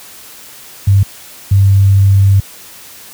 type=tone pair in turn; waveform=sine; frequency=98.6 / 98.11 Hz; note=G2 / G2; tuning=+11 / +2 cents; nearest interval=unison; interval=9 cents; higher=first; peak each=-4 dBFS; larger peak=neither; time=0.87-1.03 / 1.51-2.4 s; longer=second; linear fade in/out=5 ms; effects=white hiss -35 dBFS RMS until 3.13 s + high-pass 60 Hz 12 dB/octave